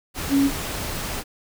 sine tone in noise, 277.2 Hz, C#4, in tune, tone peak -15 dBFS, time 0.29-0.51 s, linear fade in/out 50 ms, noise pink, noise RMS -29 dBFS, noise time 0.14-1.24 s, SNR +11 dB, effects none

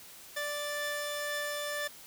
sawtooth tone pair together, 587.3 / 1759.9 Hz, D5 / A6, 0 / 0 cents, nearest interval octave + perfect fifth, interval 1900 cents, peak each -32 / -33 dBFS, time 0.36-1.88 s, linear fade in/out 10 ms, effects white hiss -51 dBFS RMS until 2.06 s

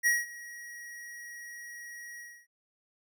square tone with ADSR envelope, 1902 Hz, A#6, 34 cents sharp, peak -22 dBFS, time 0.03-2.47 s, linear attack 35 ms, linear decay 190 ms, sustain -21 dB, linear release 280 ms, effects none

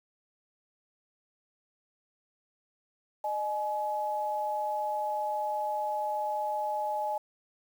sine tone pair together, 611 / 845.9 Hz, D#5 / G#5, -32 / +32 cents, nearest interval tritone, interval 564 cents, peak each -34 / -30 dBFS, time 3.24-7.18 s, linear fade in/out 5 ms, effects 9-bit

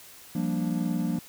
triangle chord, G minor seventh, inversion third, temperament equal, 174.61 / 196 / 233.1 / 293.7 Hz, F3 / G3 / Bb3 / D4, 0 / 0 / 0 / 0 cents, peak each -27 / -31 / -28 / -31 dBFS, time 0.35-1.19 s, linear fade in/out 5 ms, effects white hiss -49 dBFS RMS until 1.28 s

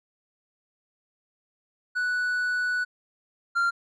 triangle tone pair in turn, 1480 / 1386.8 Hz, F#6 / F6, 0 / -13 cents, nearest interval minor second, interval 113 cents, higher first, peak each -22 / -19 dBFS, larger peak second, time 1.95-2.85 / 3.55-3.71 s, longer first, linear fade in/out 20 ms, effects resampled to 22050 Hz

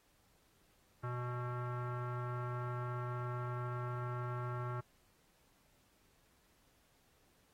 square tone with low-pass filter, 122.9 Hz, B2, 8 cents flat, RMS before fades -40 dBFS, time 1.03-4.81 s, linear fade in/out 10 ms, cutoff 1300 Hz, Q 4.5, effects pink hiss -72 dBFS RMS until 7.53 s + AAC 48 kbps

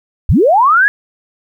sine linear sweep, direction up, 38.89 to 1715 Hz, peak -6 dBFS, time 0.29-0.88 s, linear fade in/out 0 ms, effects 8-bit

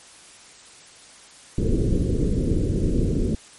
pink low-pass noise, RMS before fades -21 dBFS, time 1.58-3.35 s, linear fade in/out 2 ms, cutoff 470 Hz, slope 48 dB/octave, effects white hiss -47 dBFS RMS until 3.58 s + MP3 48 kbps

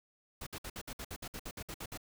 pink noise bursts, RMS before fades -43 dBFS, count 14, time 0.41-1.975 s, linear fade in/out 5 ms, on 57 ms, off 59 ms, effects none

